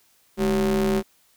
square ring-modulated tone, 87.31 Hz, F2, in tune, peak -17 dBFS, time 0.37-1.03 s, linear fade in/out 50 ms, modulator 296 Hz, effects white hiss -61 dBFS RMS until 1.36 s

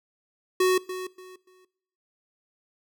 square tone with echo, 370 Hz, F#4, in tune, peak -19 dBFS, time 0.6-0.78 s, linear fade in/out 5 ms, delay 290 ms, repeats 3, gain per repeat -12 dB, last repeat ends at 1.65 s, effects noise-tail reverb RT60 0.7 s tail -21 dB re dry

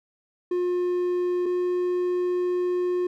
triangle tone pair in turn, 357 / 358.5 Hz, F4 / F4, +38 / +45 cents, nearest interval unison, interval 7 cents, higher second, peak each -20 dBFS, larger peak neither, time 0.51-1.46 / 1.46-3.07 s, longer second, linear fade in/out 5 ms, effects none

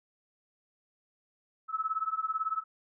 sine tone with tremolo, 1300 Hz, E6, 24 cents flat, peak -25 dBFS, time 1.68-2.64 s, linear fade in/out 50 ms, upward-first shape triangle, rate 18 Hz, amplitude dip 100%, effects none

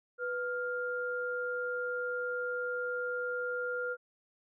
sine tone pair together, 493.9 / 1403 Hz, B4 / F6, 0 / +8 cents, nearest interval octave + tritone, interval 1808 cents, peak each -35 / -35 dBFS, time 0.18-3.97 s, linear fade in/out 50 ms, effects none

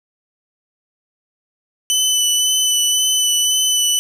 20% pulse tone with vibrato, 3000 Hz, F#7, 23 cents sharp, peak -8 dBFS, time 1.9-3.99 s, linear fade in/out 0 ms, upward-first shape sine, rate 1.9 Hz, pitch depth 16 cents each way, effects none

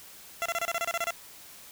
15% pulse tone bursts, 679 Hz, F5, 49 cents flat, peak -21 dBFS, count 11, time 0.42-1.106 s, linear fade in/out 0 ms, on 36 ms, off 29 ms, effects white hiss -49 dBFS RMS until 1.71 s

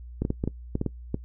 clicks, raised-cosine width 3 ms, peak -13 dBFS, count 9, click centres 0.22 / 0.251 / 0.304 / 0.439 / 0.476 / 0.754 / 0.814 / 0.863 / 1.144 s, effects noise-tail reverb RT60 0.1 s tail -21 dB re dry + added 60 Hz sine -39 dBFS peak until 1.24 s

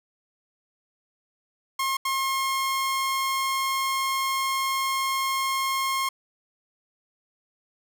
sawtooth tone bursts at uneven times, 1073 Hz, C6, 43 cents sharp, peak -20 dBFS, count 2, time 1.79-1.97 / 2.05-6.09 s, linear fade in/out 5 ms, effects none

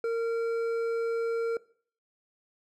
sine tone with hard clipping, 460 Hz, A#4, 23 cents flat, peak -28 dBFS, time 0.04-1.57 s, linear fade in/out 2 ms, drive 7 dB, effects noise-tail reverb RT60 0.5 s tail -20 dB re dry

